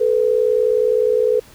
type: tone pair together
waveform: sine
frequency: 434.2 / 493.9 Hz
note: A4 / B4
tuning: -23 / 0 cents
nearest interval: major second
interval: 223 cents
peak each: -16 dBFS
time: 0-1.4 s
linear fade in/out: 10 ms
effects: pink hiss -46 dBFS RMS until 1.54 s